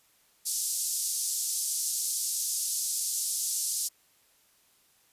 white band-pass noise, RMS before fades -31 dBFS, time 0.45-3.89 s, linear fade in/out 20 ms, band 5200 to 11000 Hz, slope 24 dB/octave, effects white hiss -65 dBFS RMS until 5.12 s + resampled to 32000 Hz

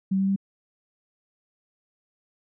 sine tone with pitch steps, 191.7 / 193.7 / 195.73 Hz, G3 / G3 / G3, -38 / -20 / -2 cents, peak -20 dBFS, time 0.11-0.362 s, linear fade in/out 10 ms, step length 84 ms, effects none

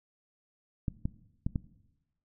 clicks, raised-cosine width 5 ms, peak -18 dBFS, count 4, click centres 0.882 / 1.055 / 1.465 / 1.558 s, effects noise-tail reverb RT60 1.0 s tail -18 dB re dry

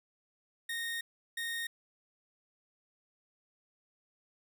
30% pulse tone bursts at uneven times, 1853 Hz, A#6, 11 cents flat, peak -32 dBFS, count 2, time 0.69-1.01 / 1.37-1.67 s, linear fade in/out 5 ms, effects none

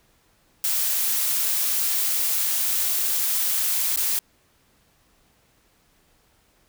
blue noise with dropouts, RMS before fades -23 dBFS, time 0.64-4.19 s, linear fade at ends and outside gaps 1 ms, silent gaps 3.961-3.973 s, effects pink hiss -62 dBFS RMS until 6.68 s

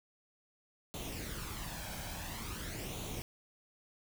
pink noise with flanger, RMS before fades -42 dBFS, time 0.94-3.22 s, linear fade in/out 0 ms, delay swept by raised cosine 0.29 to 1.29 ms, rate 0.48 Hz, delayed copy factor +0.6, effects none

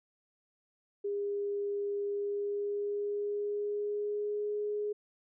sine tone with pitch glide, 405.5 to 416.9 Hz, G#4 to G#4, -41 to +7 cents, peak -31 dBFS, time 1.04-4.93 s, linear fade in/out 10 ms, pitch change +48 cents, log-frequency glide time 2.05-4.53 s, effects none

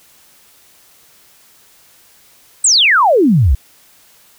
sine exponential sweep, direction down, 8490 to 56.2 Hz, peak -7 dBFS, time 2.64-3.55 s, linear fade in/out 5 ms, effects white hiss -48 dBFS RMS until 4.38 s

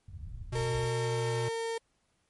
white low-pass noise, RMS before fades -42 dBFS, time 0.08-0.88 s, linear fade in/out 5 ms, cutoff 100 Hz, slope 24 dB/octave
square tone with pitch glide, 123.47 to 121 Hz, B2 to B2, 0 to -35 cents, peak -32 dBFS, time 0.52-1.49 s, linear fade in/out 10 ms, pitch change -35 cents, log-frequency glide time 0.82-1.32 s
35% pulse tone, 456.7 Hz, A#4, 36 cents flat, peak -30 dBFS, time 0.55-1.78 s, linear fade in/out 5 ms
effects pink hiss -74 dBFS RMS until 2.29 s + MP3 48 kbps

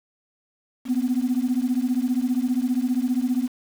sine beating tone pair, 243.5 / 258.5 Hz, B3 / C4, -24 / -21 cents, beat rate 15 Hz, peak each -22 dBFS, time 0.85-3.49 s, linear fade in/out 50 ms, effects tanh soft clip ceiling -14 dBFS + 7-bit

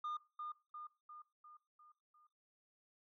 sine tone with echo, 1214 Hz, D#6, 43 cents flat, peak -37 dBFS, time 0.04-0.17 s, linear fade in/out 5 ms, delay 350 ms, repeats 6, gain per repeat -5 dB, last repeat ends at 2.27 s, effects noise-tail reverb RT60 0.3 s tail -18 dB re dry + tanh soft clip ceiling -38 dBFS

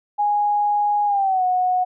sine tone with pitch glide, 827 to 732.5 Hz, G#5 to F#5, -8 to -18 cents, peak -16 dBFS, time 0.18-1.85 s, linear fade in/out 20 ms, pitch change -210 cents, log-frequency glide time 1.06-1.44 s, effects none

